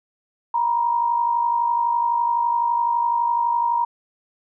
sine tone pair together, 943.1 / 995 Hz, A#5 / B5, +20 / +13 cents, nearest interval minor second, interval 93 cents, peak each -18 / -26 dBFS, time 0.54-3.85 s, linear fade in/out 5 ms, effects none

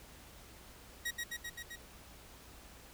sawtooth tone with echo, 1898 Hz, A#6, 31 cents sharp, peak -31 dBFS, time 1.05-1.11 s, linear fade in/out 10 ms, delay 130 ms, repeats 5, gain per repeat -2 dB, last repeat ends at 1.76 s, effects added 60 Hz sine -61 dBFS peak until 2.93 s + pink hiss -56 dBFS RMS until 2.93 s

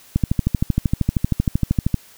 click train, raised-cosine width 5 ms, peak -4 dBFS, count 24, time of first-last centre 0.16-1.943 s, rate 12.9 Hz, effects white hiss -48 dBFS RMS until 2.17 s

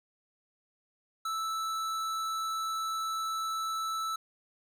sine tone with hard clipping, 1316 Hz, E6, 3 cents flat, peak -33 dBFS, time 1.25-4.16 s, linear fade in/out 5 ms, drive 15 dB, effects none

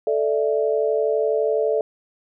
sine chord, A suspended fourth, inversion none, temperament equal, 440 / 587.3 / 659.3 Hz, A4 / D5 / E5, 0 / 0 / 0 cents, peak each -20 / -23 / -25 dBFS, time 0.07-1.81 s, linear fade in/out 2 ms, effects none

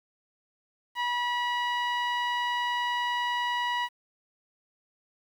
sawtooth tone with low-pass filter, 970 Hz, B5, 31 cents flat, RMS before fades -29 dBFS, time 0.95-3.89 s, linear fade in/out 50 ms, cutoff 2800 Hz, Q 1.5, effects 9-bit

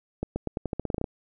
accelerating click train, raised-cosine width 2 ms, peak -15 dBFS, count 13, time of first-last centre 0.23-1.042 s, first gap 130 ms, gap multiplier 0.87, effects none

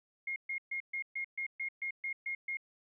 sine tone bursts, 2142 Hz, C7, 40 cents sharp, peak -34 dBFS, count 11, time 0.27-2.571 s, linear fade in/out 5 ms, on 91 ms, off 130 ms, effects none

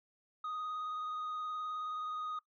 sine tone with vibrato, 1244.5 Hz, D#6, in tune, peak -34 dBFS, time 0.44-2.39 s, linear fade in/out 5 ms, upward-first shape sine, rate 19 Hz, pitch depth 18 cents each way, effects noise-tail reverb RT60 0.1 s tail -20 dB re dry + tanh soft clip ceiling -36 dBFS

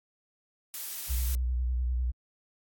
blue noise, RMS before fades -37 dBFS, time 0.74-1.35 s, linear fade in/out 0 ms
sine tone with vibrato, 61.74 Hz, B1, in tune, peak -26 dBFS, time 1.09-2.12 s, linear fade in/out 20 ms, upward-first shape square, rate 10 Hz, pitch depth 36 cents each way
effects AAC 64 kbps

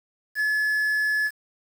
triangle tone with quantisation, 1713 Hz, A6, 47 cents flat, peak -19 dBFS, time 0.35-1.31 s, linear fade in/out 50 ms, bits 7, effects none

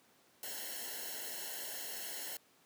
white noise with comb filter, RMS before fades -43 dBFS, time 0.43-2.37 s, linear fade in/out 2 ms, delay 0.83 ms, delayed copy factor -0.95, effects pink hiss -67 dBFS RMS until 2.65 s + high-pass 200 Hz 12 dB/octave

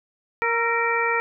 harmonic tone with a mistuned harmonic, 466.3 Hz, A#4, 1 cent sharp, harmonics 1 / 2 / 3 / 4 / 5, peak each -26 / -26 / -26 / -26 / -26 dBFS, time 0.42-1.2 s, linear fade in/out 0 ms, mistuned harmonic 3, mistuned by -51 cents, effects none

